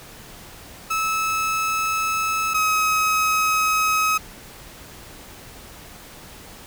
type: tone pair in turn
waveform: 30% pulse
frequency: 1300 / 1273.2 Hz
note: E6 / D#6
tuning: -24 / +39 cents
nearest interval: unison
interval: 37 cents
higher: first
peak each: -18 / -15 dBFS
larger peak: second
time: 0.9-2.54 / 2.54-4.18 s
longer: neither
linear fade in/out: 10 ms
effects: pink hiss -42 dBFS RMS until 6.66 s